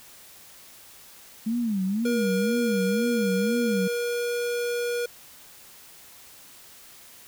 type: tone with vibrato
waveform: sine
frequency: 212.6 Hz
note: G#3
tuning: 41 cents sharp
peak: -23 dBFS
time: 1.46-3.88 s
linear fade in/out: 10 ms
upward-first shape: sine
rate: 2 Hz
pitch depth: 220 cents each way
type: tone with pitch glide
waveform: square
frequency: 476.6 to 479.6 Hz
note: A#4 to A#4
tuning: +38 to +49 cents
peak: -26 dBFS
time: 2.05-5.06 s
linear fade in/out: 5 ms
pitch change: +11 cents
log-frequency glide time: 3.66-4.34 s
effects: white hiss -49 dBFS RMS until 7.27 s